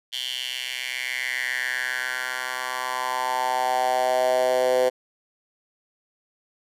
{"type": "tone with high-pass filter sweep", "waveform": "10% pulse", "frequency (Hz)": 127.3, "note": "C3", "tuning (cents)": -47, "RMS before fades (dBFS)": -25, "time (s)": [0.12, 4.9], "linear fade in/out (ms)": 20, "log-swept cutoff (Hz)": [3200, 500], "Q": 4.7, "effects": ["resampled to 32000 Hz"]}